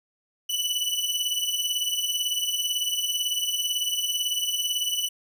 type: beating tone pair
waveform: sawtooth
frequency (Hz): 2960 / 2978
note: F#7 / F#7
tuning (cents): 0 / +11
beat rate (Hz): 18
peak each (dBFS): -25 / -24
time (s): 0.49-5.09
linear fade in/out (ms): 10
effects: none